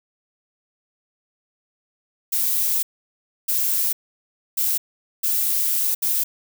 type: noise bursts at uneven times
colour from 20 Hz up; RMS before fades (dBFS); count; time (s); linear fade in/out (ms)
violet; -21; 5; 2.32-2.83 / 3.48-3.93 / 4.57-4.78 / 5.23-5.95 / 6.02-6.24; 10
effects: none